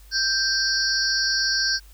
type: tone cluster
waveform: sine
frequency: 1568 / 4424 / 4760 / 5310 / 5640 Hz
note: G6 / C#8 / D8 / E8 / F8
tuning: 0 / -4 / +22 / +12 / +16 cents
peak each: -24 / -26 / -26 / -28 / -30 dBFS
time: 0.11-1.8 s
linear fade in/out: 50 ms
effects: added 50 Hz sine -45 dBFS peak until 1.93 s + white hiss -55 dBFS RMS until 1.93 s